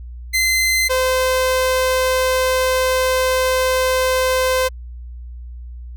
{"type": "tone pair in turn", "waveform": "sawtooth", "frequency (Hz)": [2065, 515.3], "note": ["C7", "C5"], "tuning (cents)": [-23, -27], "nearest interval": "2 octaves", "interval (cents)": 2404, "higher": "first", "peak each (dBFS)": -11, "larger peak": "neither", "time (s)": [[0.33, 0.89], [0.89, 4.69]], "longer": "second", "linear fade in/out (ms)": 20, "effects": ["added 60 Hz sine -30 dBFS peak until 5.96 s"]}